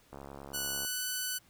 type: click train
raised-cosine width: 1 ms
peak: -31 dBFS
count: 51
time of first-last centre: 0.13-0.848 s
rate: 69.6 Hz
type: tone with pitch glide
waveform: 5% pulse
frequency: 1480 to 1495.5 Hz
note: F#6 to F#6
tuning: 0 to +18 cents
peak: -22 dBFS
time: 0.53-1.39 s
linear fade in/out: 20 ms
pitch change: +18 cents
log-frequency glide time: 0.7-1.04 s
effects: pink hiss -64 dBFS RMS until 1.49 s